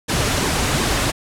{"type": "noise with flanger", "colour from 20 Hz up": "pink", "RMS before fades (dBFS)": -19, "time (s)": [0.08, 1.12], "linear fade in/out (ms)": 20, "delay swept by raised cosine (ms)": [1.4, 6.2], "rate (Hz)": 2.7, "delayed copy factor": -0.6, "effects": ["low-pass 10000 Hz 12 dB/octave"]}